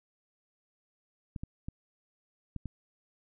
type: clicks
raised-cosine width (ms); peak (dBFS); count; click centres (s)
5; -25; 5; 1.362 / 1.435 / 1.685 / 2.563 / 2.657
effects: none